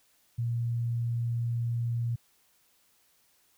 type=tone; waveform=sine; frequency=117.9 Hz; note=A#2; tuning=20 cents sharp; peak=-27 dBFS; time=0.38-2.16 s; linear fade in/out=10 ms; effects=white hiss -67 dBFS RMS until 3.57 s